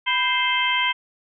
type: harmonic tone with a mistuned harmonic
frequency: 523.3 Hz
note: C5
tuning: in tune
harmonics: 2 / 3 / 4 / 5 / 6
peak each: -24 / -29 / -23 / -28 / -24 dBFS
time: 0.06-0.93 s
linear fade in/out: 20 ms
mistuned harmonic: 2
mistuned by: -92 cents
effects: none

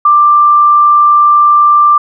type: tone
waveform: sine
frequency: 1182 Hz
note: D6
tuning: 11 cents sharp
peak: -3 dBFS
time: 0.05-1.98 s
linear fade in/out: 5 ms
effects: none

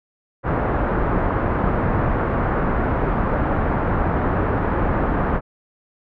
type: low-pass noise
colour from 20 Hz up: pink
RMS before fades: -20 dBFS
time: 0.43-5.41 s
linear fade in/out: 50 ms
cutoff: 1500 Hz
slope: 24 dB/octave
effects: none

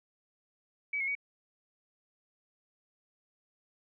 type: tone with pitch steps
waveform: sine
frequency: 2281 / 2164 / 2253 Hz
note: C#7 / C#7 / C#7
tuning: +49 / -42 / +28 cents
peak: -30 dBFS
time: 0.93-1.152 s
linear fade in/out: 5 ms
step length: 74 ms
effects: none

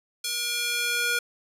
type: tone with high-pass filter sweep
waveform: square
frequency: 477.9 Hz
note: A#4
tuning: 43 cents sharp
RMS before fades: -27 dBFS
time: 0.24-1.19 s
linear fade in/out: 5 ms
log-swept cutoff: 3900 to 1400 Hz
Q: 1.1
effects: resampled to 32000 Hz

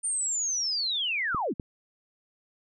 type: linear sweep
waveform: sine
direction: down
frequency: 9080 to 145.9 Hz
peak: -26 dBFS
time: 0.03-1.54 s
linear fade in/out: 20 ms
type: clicks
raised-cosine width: 3 ms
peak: -21 dBFS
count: 2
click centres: 1.347 / 1.598 s
effects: none

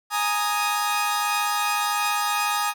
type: chord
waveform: sawtooth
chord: Ab suspended second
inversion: none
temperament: equal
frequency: 830.6 / 932.3 / 1244.5 Hz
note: Ab5 / Bb5 / Eb6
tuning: 0 / 0 / 0 cents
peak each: -22 / -26 / -21 dBFS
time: 0.1-2.74 s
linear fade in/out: 50 ms
effects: none

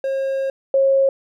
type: tone pair in turn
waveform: triangle / sine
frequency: 539 / 542 Hz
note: C#5 / C#5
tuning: -49 / -39 cents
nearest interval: unison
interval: 10 cents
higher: second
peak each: -17 / -12 dBFS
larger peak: second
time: 0.04-0.5 / 0.74-1.09 s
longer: first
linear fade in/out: 2 ms
effects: none

